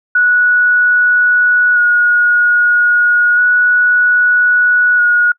sine tone with vibrato, 1457 Hz, F#6, 27 cents flat, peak -7 dBFS, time 0.15-5.32 s, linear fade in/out 5 ms, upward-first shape square, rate 0.31 Hz, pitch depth 13 cents each way, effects noise-tail reverb RT60 0.1 s tail -25 dB re dry

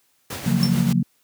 pink noise with tremolo, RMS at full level -30 dBFS, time 0.3-0.93 s, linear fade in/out 5 ms, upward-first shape sine, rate 6.9 Hz, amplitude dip 40%
sine chord, Gb major seventh, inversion second, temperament just, 138.75 / 173.43 / 185 / 231.2 Hz, Db3 / F3 / Gb3 / Bb3, +2 / -12 / 0 / -14 cents, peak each -22 dBFS, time 0.46-1.03 s, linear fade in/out 5 ms
45% pulse tone with exponential decay, 5390 Hz, E8, 38 cents sharp, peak -19 dBFS, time 0.63-0.76 s, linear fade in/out 0 ms, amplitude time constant 28 ms
effects white hiss -64 dBFS RMS until 1.23 s + high-pass 80 Hz 12 dB/octave

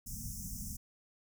pink band-stop noise, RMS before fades -42 dBFS, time 0.06-0.77 s, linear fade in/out 10 ms, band 240 to 5400 Hz, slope 96 dB/octave, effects none

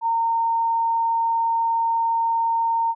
sine tone, 917 Hz, A#5, 29 cents flat, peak -18 dBFS, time 0.01-2.95 s, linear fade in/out 50 ms, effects none

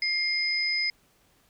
sine tone pair together, 2116 / 5033 Hz, C7 / D#8, +19 / +19 cents, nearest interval octave + minor third, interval 1500 cents, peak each -27 dBFS, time 0.02-0.9 s, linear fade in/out 2 ms, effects pink hiss -64 dBFS RMS until 1.49 s

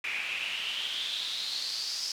pink noise with band-pass filter sweep, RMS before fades -34 dBFS, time 0.04-2.12 s, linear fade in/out 2 ms, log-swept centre 2300 to 5200 Hz, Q 6.3, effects none

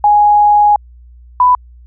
sine tone pair in turn, 830.6 / 995.2 Hz, G#5 / B5, 0 / +13 cents, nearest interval minor third, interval 313 cents, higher second, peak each -5 dBFS, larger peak neither, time 0.04-0.76 / 1.4-1.55 s, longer first, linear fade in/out 2 ms, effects added 60 Hz sine -36 dBFS peak until 1.86 s

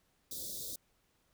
white band-stop noise, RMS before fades -42 dBFS, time 0.31-0.76 s, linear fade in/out 5 ms, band 610 to 3500 Hz, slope 96 dB/octave, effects pink hiss -74 dBFS RMS until 1.33 s

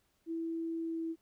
sine tone with pitch glide, 329.3 to 327.2 Hz, E4 to E4, -2 to -13 cents, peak -34 dBFS, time 0.26-1.16 s, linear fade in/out 50 ms, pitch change -11 cents, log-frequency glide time 0.79-1.04 s, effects pink hiss -75 dBFS RMS until 1.21 s

